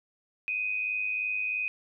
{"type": "tone with amplitude modulation", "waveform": "sine", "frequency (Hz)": 2500, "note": "D#7", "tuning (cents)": 8, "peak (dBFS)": -25, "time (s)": [0.48, 1.68], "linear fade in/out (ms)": 0, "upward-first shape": "sine", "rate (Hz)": 103, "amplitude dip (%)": 60, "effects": []}